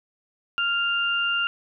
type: tone pair together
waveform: sine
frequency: 1396.9 / 2794 Hz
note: F6 / F7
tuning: 0 / 0 cents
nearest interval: octave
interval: 1200 cents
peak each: -24 dBFS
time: 0.58-1.47 s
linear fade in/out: 0 ms
effects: none